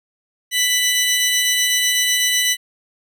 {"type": "tone pair together", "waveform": "20% pulse", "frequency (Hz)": [1984, 2980], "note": ["B6", "F#7"], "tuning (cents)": [7, 12], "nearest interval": "perfect fifth", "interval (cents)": 705, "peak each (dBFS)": -13, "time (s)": [0.51, 2.57], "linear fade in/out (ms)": 50, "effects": []}